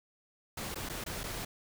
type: noise with dropouts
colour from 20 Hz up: pink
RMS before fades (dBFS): -39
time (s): 0.57-1.45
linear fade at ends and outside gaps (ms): 5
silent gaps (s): 0.745-0.756 / 0.89-0.896 / 1.04-1.062 / 1.234-1.238
effects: none